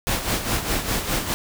pink noise with tremolo, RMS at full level -22 dBFS, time 0.07-1.34 s, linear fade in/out 0 ms, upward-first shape sine, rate 4.9 Hz, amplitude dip 60%, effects none

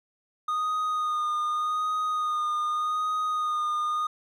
triangle tone with vibrato, 1233 Hz, D#6, 16 cents flat, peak -23 dBFS, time 0.48-4.07 s, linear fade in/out 5 ms, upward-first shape sine, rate 0.84 Hz, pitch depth 22 cents each way, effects none

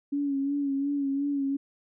sine tone with vibrato, 280 Hz, C#4, 18 cents sharp, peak -25 dBFS, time 0.12-1.57 s, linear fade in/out 10 ms, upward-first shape sine, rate 2.8 Hz, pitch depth 42 cents each way, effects none

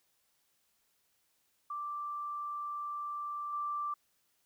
sine tone with level steps, 1174.7 Hz, D6, in tune, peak -36 / -33 dBFS, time 1.7-3.94 s, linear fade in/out 5 ms, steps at 3.53 s, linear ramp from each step 2 ms, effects white hiss -75 dBFS RMS until 4.45 s

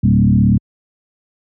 sine tone with frequency modulation, 158.1 Hz, D#3, 28 cents sharp, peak -8 dBFS, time 0.03-0.58 s, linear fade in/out 10 ms, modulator 36.5 Hz, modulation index 2.2, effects high-pass 60 Hz 12 dB/octave

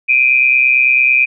sine tone pair together, 2375 / 2504 Hz, D7 / D#7, +19 / +10 cents, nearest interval minor second, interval 91 cents, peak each -11 dBFS, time 0.08-1.26 s, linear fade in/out 20 ms, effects none

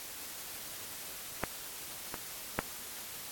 clicks, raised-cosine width 0.5 ms, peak -15 / -22 / -13 dBFS, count 3, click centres 1.437 / 2.142 / 2.59 s, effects white hiss -44 dBFS RMS until 3.31 s + AAC 64 kbps

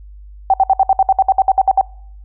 sine tone bursts, 770 Hz, G5, 31 cents flat, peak -7 dBFS, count 14, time 0.5-1.812 s, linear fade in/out 2 ms, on 38 ms, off 60 ms, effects noise-tail reverb RT60 0.7 s tail -25 dB re dry + added 50 Hz sine -34 dBFS peak until 2.24 s

